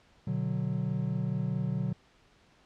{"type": "chord", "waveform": "triangle", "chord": "B minor", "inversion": "none", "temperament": "just", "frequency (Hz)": [123.47, 148.16, 185.21], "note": ["B2", "D3", "F#3"], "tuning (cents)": [0, 16, 2], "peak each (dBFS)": -31, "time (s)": [0.27, 1.93], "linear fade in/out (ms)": 5, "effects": ["pink hiss -63 dBFS RMS until 2.65 s", "low-pass 5000 Hz 12 dB/octave"]}